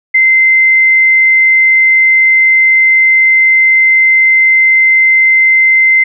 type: tone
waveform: sine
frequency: 2074 Hz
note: C7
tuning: 16 cents flat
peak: -4 dBFS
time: 0.14-6.04 s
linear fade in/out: 10 ms
effects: none

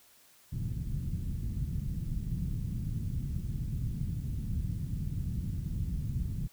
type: low-pass noise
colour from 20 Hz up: white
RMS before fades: -34 dBFS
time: 0.52-6.48 s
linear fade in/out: 10 ms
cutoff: 160 Hz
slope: 24 dB/octave
effects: white hiss -61 dBFS RMS until 6.52 s

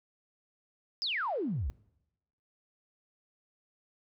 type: exponential sweep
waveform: sine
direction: down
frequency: 5274 to 55 Hz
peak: -30 dBFS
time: 1.02-1.7 s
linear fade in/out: 0 ms
effects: noise-tail reverb RT60 0.9 s tail -24 dB re dry

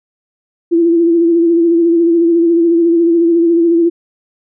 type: tone with vibrato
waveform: sine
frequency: 336.9 Hz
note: E4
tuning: 38 cents sharp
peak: -7 dBFS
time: 0.71-3.9 s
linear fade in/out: 20 ms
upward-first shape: sine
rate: 14 Hz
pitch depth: 39 cents each way
effects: none

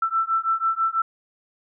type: beating tone pair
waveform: sine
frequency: 1330 / 1336.1 Hz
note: E6 / E6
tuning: +15 / +23 cents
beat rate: 6.1 Hz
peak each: -23 dBFS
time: 0.02-1.02 s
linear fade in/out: 5 ms
effects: none

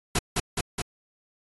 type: noise with echo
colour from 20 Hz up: pink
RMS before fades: -23 dBFS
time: 0.15-0.19 s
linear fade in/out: 5 ms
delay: 210 ms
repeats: 3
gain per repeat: -2 dB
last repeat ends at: 0.82 s
effects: AAC 32 kbps

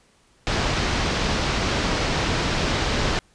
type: low-pass noise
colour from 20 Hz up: pink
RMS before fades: -23 dBFS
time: 0.47-3.19 s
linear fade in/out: 0 ms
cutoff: 5700 Hz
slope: 24 dB/octave
effects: pink hiss -59 dBFS RMS until 3.34 s + resampled to 22050 Hz

